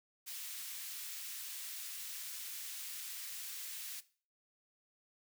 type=high-pass noise; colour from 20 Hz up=white; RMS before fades=-45 dBFS; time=0.26-4.01 s; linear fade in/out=20 ms; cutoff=2000 Hz; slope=12 dB/octave; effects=noise-tail reverb RT60 0.4 s tail -17 dB re dry